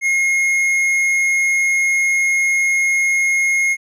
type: tone with tanh clipping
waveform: sine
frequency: 2151 Hz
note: C7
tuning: 47 cents sharp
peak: -15 dBFS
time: 0.01-3.77 s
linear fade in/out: 50 ms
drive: 9 dB
effects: none